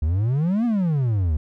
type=exponential two-way sweep; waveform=triangle; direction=up then down; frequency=72 to 246.1 to 72 Hz; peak=-16 dBFS; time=0.02-1.37 s; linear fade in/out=5 ms; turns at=0.65 s; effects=none